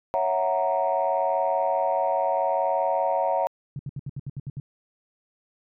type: chord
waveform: sine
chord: F# dominant seventh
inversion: second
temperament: equal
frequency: 554.4 / 659.3 / 740 / 932.3 Hz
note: C#5 / E5 / F#5 / A#5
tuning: 0 / 0 / 0 / 0 cents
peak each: -26 dBFS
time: 0.14-3.47 s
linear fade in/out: 0 ms
type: tone bursts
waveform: sine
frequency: 138.59 Hz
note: C#3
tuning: in tune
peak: -29 dBFS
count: 9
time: 3.76-4.6 s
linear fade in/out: 2 ms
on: 32 ms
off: 69 ms
effects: tanh soft clip ceiling -13 dBFS